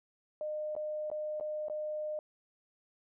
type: tone with dropouts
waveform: sine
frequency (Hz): 609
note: D#5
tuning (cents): -37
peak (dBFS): -34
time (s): 0.41-2.19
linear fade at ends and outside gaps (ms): 1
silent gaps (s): 0.752-0.764 / 1.101-1.115 / 1.399-1.409 / 1.684-1.698
effects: none